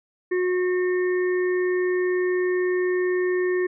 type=harmonic tone; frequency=363.6 Hz; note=F#4; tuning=30 cents flat; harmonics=1 / 3 / 5 / 6; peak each=-20 / -39 / -31 / -42 dBFS; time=0.31-3.67 s; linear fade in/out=10 ms; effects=none